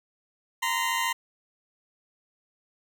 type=tone pair together; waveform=20% pulse; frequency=932.3 / 1026.1 Hz; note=A#5 / C6; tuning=0 / -34 cents; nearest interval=major second; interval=166 cents; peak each=-23 dBFS; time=0.62-1.13 s; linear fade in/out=10 ms; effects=none